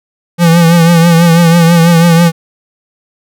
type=tone with vibrato; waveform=square; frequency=168.6 Hz; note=E3; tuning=39 cents sharp; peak=-4 dBFS; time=0.38-2.32 s; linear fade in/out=50 ms; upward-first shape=triangle; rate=6.1 Hz; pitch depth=61 cents each way; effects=none